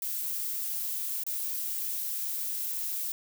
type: noise with dropouts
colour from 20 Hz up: violet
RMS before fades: -33 dBFS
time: 0.02-3.12 s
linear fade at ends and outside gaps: 2 ms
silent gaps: 1.237-1.265 s
effects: none